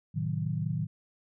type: chord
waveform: sine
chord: A diminished seventh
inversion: none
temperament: equal with one note detuned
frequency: 110 / 130.81 / 155.56 / 185.75 Hz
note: A2 / C3 / Eb3 / Gb3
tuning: 0 / 0 / 0 / +7 cents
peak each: -34 / -37 / -31 / -37 dBFS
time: 0.14-0.87 s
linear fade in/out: 20 ms
effects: none